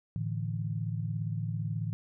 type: chord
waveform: sine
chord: A suspended fourth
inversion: none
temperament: equal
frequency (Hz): 110 / 146.83 / 164.81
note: A2 / D3 / E3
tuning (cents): 0 / 0 / 0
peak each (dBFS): -33 / -37 / -36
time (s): 0.16-1.93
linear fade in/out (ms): 0
effects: none